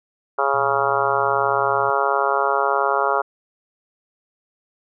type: harmonic tone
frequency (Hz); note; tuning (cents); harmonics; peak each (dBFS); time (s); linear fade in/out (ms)
138.59; C#3; 0; 3 / 4 / 5 / 6 / 7 / 8 / 9 / 10; -25 / -25 / -25 / -25 / -25 / -25 / -25 / -25; 0.38-3.22; 10
type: tone with vibrato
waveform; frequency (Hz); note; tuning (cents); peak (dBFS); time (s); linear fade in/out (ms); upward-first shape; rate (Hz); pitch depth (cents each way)
triangle; 119.2; A#2; +39; -35; 0.54-1.9; 0; square; 3.9; 16
effects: none